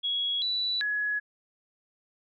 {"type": "tone with pitch steps", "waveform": "sine", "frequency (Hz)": [3332, 3955, 1685], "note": ["G#7", "B7", "G#6"], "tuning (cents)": [5, 2, 25], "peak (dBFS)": -26, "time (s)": [0.03, 1.2], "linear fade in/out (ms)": 20, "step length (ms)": 390, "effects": []}